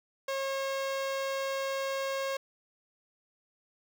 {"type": "tone with notch filter", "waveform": "sawtooth", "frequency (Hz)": 542, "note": "C#5", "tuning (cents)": -39, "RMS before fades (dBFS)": -33, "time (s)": [0.28, 2.37], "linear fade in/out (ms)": 5, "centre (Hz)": 11000, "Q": 0.93, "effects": []}